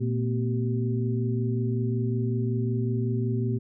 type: tone cluster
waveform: sine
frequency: 118 / 227.4 / 252.8 / 384.8 Hz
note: A#2 / A#3 / B3 / G4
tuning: +22 / -43 / +41 / -32 cents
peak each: -25 / -32 / -33 / -33 dBFS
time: 0-3.59 s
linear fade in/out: 20 ms
effects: none